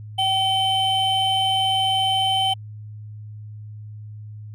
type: tone pair together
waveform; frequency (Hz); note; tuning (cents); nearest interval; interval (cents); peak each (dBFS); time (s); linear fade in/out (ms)
triangle; 767 / 3073; G5 / G7; -38 / -35; 2 octaves; 2403; -19; 0.18-2.54; 10
effects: added 106 Hz sine -34 dBFS peak until 4.54 s